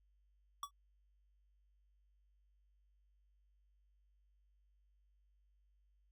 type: tone with exponential decay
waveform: square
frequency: 1139 Hz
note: C#6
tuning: 47 cents sharp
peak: -37 dBFS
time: 0.63-0.71 s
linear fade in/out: 2 ms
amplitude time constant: 16 ms
effects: added 50 Hz sine -70 dBFS peak until 6.11 s